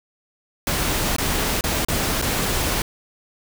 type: noise with dropouts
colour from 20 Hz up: pink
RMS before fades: -22 dBFS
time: 0.67-2.82 s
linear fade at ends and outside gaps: 2 ms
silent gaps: 1.164-1.183 / 1.61-1.639 / 1.849-1.884 / 2.216-2.223 s
effects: none